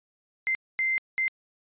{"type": "tone bursts at uneven times", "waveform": "sine", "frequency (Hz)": 2082, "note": "C7", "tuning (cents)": -9, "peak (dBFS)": -23, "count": 3, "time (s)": [[0.47, 0.55], [0.79, 0.98], [1.18, 1.28]], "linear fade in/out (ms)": 0, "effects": ["resampled to 8000 Hz"]}